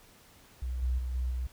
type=tone with level steps; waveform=sine; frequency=62.7 Hz; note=B1; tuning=27 cents sharp; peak=-31 / -26 / -31 / -28 / -30 dBFS; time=0.62-1.47 s; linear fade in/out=5 ms; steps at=0.82 / 0.98 / 1.14 / 1.3 s; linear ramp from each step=10 ms; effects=pink hiss -58 dBFS RMS until 1.52 s